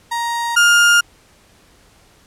35% pulse tone pair in turn, 938 / 1411.8 Hz, A#5 / F6, +11 / +18 cents, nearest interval perfect fifth, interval 707 cents, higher second, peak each -17 / -7 dBFS, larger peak second, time 0.11-0.56 / 0.56-1.01 s, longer neither, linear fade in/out 10 ms, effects pink hiss -51 dBFS RMS until 2.26 s + low-pass 11000 Hz 12 dB/octave

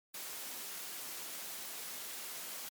white noise, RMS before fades -44 dBFS, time 0.14-2.69 s, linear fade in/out 5 ms, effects high-pass 200 Hz 12 dB/octave + MP3 96 kbps

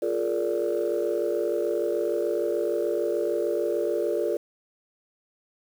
sine chord, Bb dominant seventh, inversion second, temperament just, 349.6 / 419.5 / 466.2 / 582.7 Hz, F4 / Ab4 / Bb4 / D5, +2 / +17 / 0 / -14 cents, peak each -28 dBFS, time 0.02-4.37 s, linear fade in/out 5 ms, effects tanh soft clip ceiling -16 dBFS + 8-bit

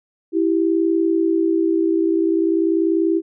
sine tone pair together, 328.9 / 389.3 Hz, E4 / G4, -4 / -12 cents, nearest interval minor third, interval 292 cents, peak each -16 / -20 dBFS, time 0.32-3.22 s, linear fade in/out 50 ms, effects none

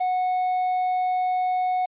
triangle tone with quantisation, 735 Hz, F#5, 12 cents flat, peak -19 dBFS, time 0-1.86 s, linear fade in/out 10 ms, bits 8, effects resampled to 8000 Hz

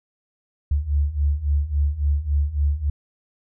sine beating tone pair, 70.4 / 74 Hz, C#2 / D2, +27 / +14 cents, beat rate 3.6 Hz, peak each -23 / -20 dBFS, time 0.71-2.9 s, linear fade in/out 5 ms, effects none

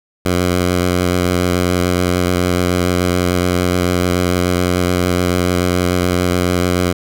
10% pulse tone with vibrato, 89.6 Hz, F2, 45 cents sharp, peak -5 dBFS, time 0.25-6.93 s, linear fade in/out 10 ms, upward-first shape sine, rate 6.9 Hz, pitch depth 19 cents each way, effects none

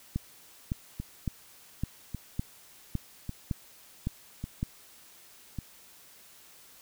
two click trains, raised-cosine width 5 ms, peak -17 / -22 dBFS, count 9 / 5, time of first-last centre 0.16-4.629 / 1-5.587 s, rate 1.79 / 0.872 Hz, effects white hiss -55 dBFS RMS until 6.81 s

